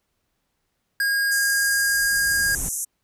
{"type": "tone", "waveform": "square", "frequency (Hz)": 1629, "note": "G#6", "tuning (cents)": -34, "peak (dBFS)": -20, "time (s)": [1, 2.55], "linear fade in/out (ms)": 2}
{"type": "noise with exponential growth", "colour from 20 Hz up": "brown", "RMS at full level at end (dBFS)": -29, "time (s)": [1.26, 2.69], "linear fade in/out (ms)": 5, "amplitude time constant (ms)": 310}
{"type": "band-pass noise", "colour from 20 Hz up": "white", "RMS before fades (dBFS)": -28, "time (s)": [1.31, 2.85], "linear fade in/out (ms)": 10, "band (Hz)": [5900, 12000], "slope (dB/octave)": 96}
{"effects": ["pink hiss -74 dBFS RMS until 3.03 s"]}